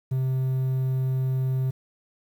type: tone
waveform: triangle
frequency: 130.81 Hz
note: C3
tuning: in tune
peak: -20 dBFS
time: 0.11-1.71 s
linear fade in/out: 10 ms
effects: 9-bit